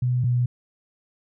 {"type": "tone pair in turn", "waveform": "sine", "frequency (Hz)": [124.6, 122.88], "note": ["B2", "B2"], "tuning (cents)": [16, -8], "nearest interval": "unison", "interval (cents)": 24, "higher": "first", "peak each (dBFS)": [-19, -18], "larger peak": "second", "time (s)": [[0.02, 0.24], [0.24, 0.46]], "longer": "neither", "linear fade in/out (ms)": 5, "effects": []}